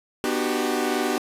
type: chord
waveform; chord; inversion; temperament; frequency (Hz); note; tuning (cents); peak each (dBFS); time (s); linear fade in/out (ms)
sawtooth; G major seventh; first; equal with one note detuned; 246.9 / 301.4 / 370 / 392; B3 / D4 / F#4 / G4; 0 / +45 / 0 / 0; -24; 0.24-1.18; 0
effects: resampled to 32000 Hz + 8-bit